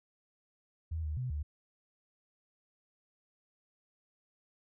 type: tone with pitch steps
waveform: sine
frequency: 80.7 / 76.4 / 126.5 / 74 Hz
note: E2 / D#2 / B2 / D2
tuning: -36 / -31 / +42 / +14 cents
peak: -33 dBFS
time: 0.91-1.43 s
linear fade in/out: 10 ms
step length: 130 ms
effects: none